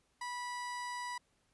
30% pulse tone, 980 Hz, B5, 14 cents flat, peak -36 dBFS, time 0.21-1.18 s, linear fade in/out 5 ms, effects pink hiss -75 dBFS RMS until 1.53 s + resampled to 24000 Hz

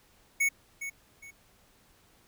square tone with echo, 2217 Hz, C#7, in tune, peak -24 dBFS, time 0.4-0.49 s, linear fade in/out 10 ms, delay 410 ms, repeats 2, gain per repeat -11 dB, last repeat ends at 1.31 s, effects pink hiss -63 dBFS RMS until 2.27 s

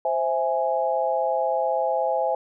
sine chord, C augmented, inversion none, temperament equal, 523.3 / 659.3 / 830.6 Hz, C5 / E5 / G#5, 0 / 0 / 0 cents, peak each -25 dBFS, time 0.05-2.35 s, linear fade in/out 2 ms, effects none

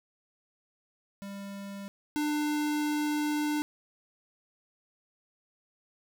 square tone pair in turn, 198.8 / 298.7 Hz, G3 / D4, +25 / +29 cents, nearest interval perfect fifth, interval 704 cents, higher second, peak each -39 / -28 dBFS, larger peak second, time 1.22-1.88 / 2.16-3.62 s, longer second, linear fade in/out 0 ms, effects none

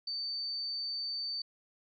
sine tone, 4570 Hz, D8, 48 cents flat, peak -34 dBFS, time 0.07-1.42 s, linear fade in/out 5 ms, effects none

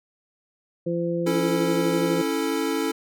harmonic tone, 170.8 Hz, F3, 38 cents flat, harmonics 1 / 2 / 3, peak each -27 / -27 / -27 dBFS, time 0.86-2.22 s, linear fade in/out 10 ms
square chord, A major, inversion first, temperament equal, 277.2 / 329.6 / 440 Hz, C#4 / E4 / A4, 0 / 0 / 0 cents, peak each -28 dBFS, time 1.26-2.92 s, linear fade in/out 10 ms
effects none

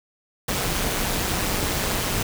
pink noise with amplitude modulation, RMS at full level -22 dBFS, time 0.48-2.23 s, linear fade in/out 5 ms, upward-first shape sine, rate 190 Hz, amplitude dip 55%, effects none

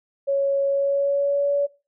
sine tone with pitch glide, 554.4 to 569 Hz, C#5 to C#5, 0 to +45 cents, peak -18 dBFS, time 0.27-1.67 s, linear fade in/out 20 ms, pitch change +45 cents, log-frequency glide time 0.66-1.53 s, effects noise-tail reverb RT60 0.3 s tail -20 dB re dry

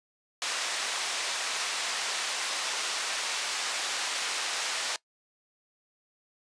white band-pass noise, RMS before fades -32 dBFS, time 0.42-4.96 s, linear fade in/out 0 ms, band 630 to 5800 Hz, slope 12 dB/octave, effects noise-tail reverb RT60 0.1 s tail -21 dB re dry + resampled to 22050 Hz

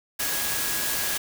sine tone in noise, 1661.2 Hz, G#6, in tune, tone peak -36 dBFS, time 0.19-1.18 s, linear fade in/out 10 ms, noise white, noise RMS -27 dBFS, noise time 0.19-1.18 s, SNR -12 dB, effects none

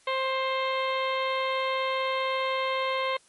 harmonic tone, 527 Hz, C5, 12 cents sharp, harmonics 1 / 2 / 3 / 4 / 5 / 6 / 7 / 8, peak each -29 / -29 / -41 / -33 / -40 / -38 / -41 / -45 dBFS, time 0.07-3.17 s, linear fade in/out 5 ms, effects white hiss -60 dBFS RMS until 3.28 s + MP3 48 kbps

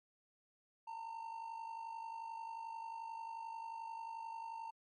triangle tone with amplitude modulation, 909 Hz, A#5, 44 cents flat, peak -39 dBFS, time 0.87-4.71 s, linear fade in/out 10 ms, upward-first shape sine, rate 51.3 Hz, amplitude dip 60%, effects MP3 48 kbps

